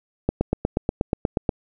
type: click train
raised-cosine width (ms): 2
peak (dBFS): -6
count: 11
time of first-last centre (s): 0.29-1.492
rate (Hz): 8.32
effects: none